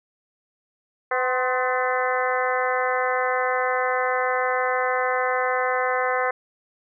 harmonic tone with a mistuned harmonic, 253.3 Hz, B3, 44 cents sharp, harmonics 2 / 3 / 4 / 5 / 6 / 7 / 8, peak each -25 / -27 / -28 / -29 / -30 / -30 / -31 dBFS, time 1.11-6.31 s, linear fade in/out 5 ms, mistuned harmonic 4, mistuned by +56 cents, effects none

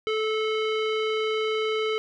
square tone with low-pass filter, 435.5 Hz, A4, 18 cents flat, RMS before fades -26 dBFS, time 0.07-1.98 s, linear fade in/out 0 ms, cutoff 3000 Hz, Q 2.4, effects none

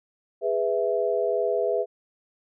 sine chord, E major, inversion first, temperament just, 412 / 494.4 / 659.3 Hz, G#4 / B4 / E5, -14 / +2 / 0 cents, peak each -26 dBFS, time 0.41-1.86 s, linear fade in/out 50 ms, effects none

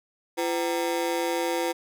30% pulse ring-modulated tone, 424.2 Hz, G#4, 37 cents sharp, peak -19 dBFS, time 0.37-1.73 s, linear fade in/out 20 ms, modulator 82.6 Hz, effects none

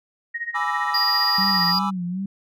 sine tone with tremolo, 1873 Hz, A#6, 8 cents sharp, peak -23 dBFS, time 0.34-1.73 s, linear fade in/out 10 ms, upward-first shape sine, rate 15 Hz, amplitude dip 85%
triangle chord, E dominant seventh, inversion first, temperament equal, 830.6 / 987.8 / 1174.7 / 1318.5 Hz, G#5 / B5 / D6 / E6, 0 / 0 / 0 / 0 cents, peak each -26 dBFS, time 0.54-1.91 s, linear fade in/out 20 ms
triangle tone, 4837 Hz, D#8, 50 cents flat, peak -18 dBFS, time 0.94-1.79 s, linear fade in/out 5 ms
sine tone with vibrato, 185 Hz, F#3, in tune, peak -24 dBFS, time 1.38-2.26 s, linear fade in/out 5 ms, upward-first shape sine, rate 2.6 Hz, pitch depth 100 cents each way
effects none

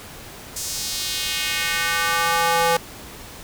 square tone with high-pass filter sweep, 167.8 Hz, E3, 31 cents sharp, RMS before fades -22 dBFS, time 0.56-2.77 s, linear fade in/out 5 ms, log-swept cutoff 6700 to 610 Hz, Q 1.5, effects pink hiss -39 dBFS RMS until 3.43 s

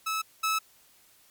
sawtooth tone pair in turn, 1300 / 1300 Hz, E6 / E6, -24 / -24 cents, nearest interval unison, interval 0 cents, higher neither, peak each -24 / -21 dBFS, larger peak second, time 0.06-0.22 / 0.43-0.59 s, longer neither, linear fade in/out 10 ms, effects white hiss -60 dBFS RMS until 1.3 s + MP3 96 kbps

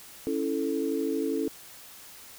sine chord, A major, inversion first, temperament equal, 277.2 / 329.6 / 440 Hz, C#4 / E4 / A4, 0 / 0 / 0 cents, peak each -30 / -31 / -30 dBFS, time 0.27-1.48 s, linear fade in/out 0 ms, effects white hiss -48 dBFS RMS until 2.38 s

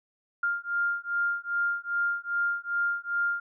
sine beating tone pair, 1400 / 1402.5 Hz, F6 / F6, +4 / +7 cents, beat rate 2.5 Hz, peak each -29 dBFS, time 0.43-3.4 s, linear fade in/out 5 ms, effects none

